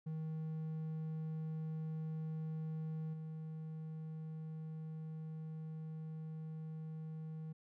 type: tone with level steps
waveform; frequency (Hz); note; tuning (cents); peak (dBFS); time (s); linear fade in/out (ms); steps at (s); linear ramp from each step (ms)
triangle; 158.1; D#3; +28; -37 / -41; 0.06-7.53; 10; 3.13; 10
effects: none